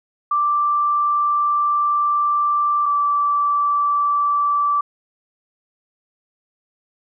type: tone pair in turn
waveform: sine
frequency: 1174.7 / 1161.9 Hz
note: D6 / D6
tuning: 0 / -19 cents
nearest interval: unison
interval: 19 cents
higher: first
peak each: -15 dBFS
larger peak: neither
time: 0.31-2.86 / 2.86-4.81 s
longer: first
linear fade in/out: 5 ms
effects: none